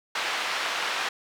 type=band-pass noise; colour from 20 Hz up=pink; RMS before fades=-29 dBFS; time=0.15-1.09 s; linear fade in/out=5 ms; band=950 to 3800 Hz; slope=12 dB/octave; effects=none